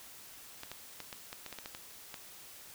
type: clicks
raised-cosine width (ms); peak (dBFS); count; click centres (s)
0.2; -25; 11; 0.634 / 0.716 / 1.003 / 1.128 / 1.329 / 1.463 / 1.527 / 1.587 / 1.659 / 1.749 / 2.142
effects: white hiss -52 dBFS RMS until 2.74 s